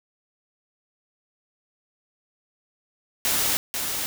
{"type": "noise with echo", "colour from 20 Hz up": "white", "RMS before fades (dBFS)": -23, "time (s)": [3.25, 3.57], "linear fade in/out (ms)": 0, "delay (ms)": 490, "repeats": 1, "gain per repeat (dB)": -5, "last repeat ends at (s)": 4.06, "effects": []}